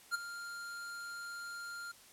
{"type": "tone with ADSR envelope", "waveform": "square", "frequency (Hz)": 1396.9, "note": "F6", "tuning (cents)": 0, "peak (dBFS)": -30, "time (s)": [0.11, 1.92], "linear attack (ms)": 35, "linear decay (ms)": 16, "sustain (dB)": -13, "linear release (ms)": 10, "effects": ["white hiss -59 dBFS RMS until 2.12 s", "low-pass 12000 Hz 12 dB/octave"]}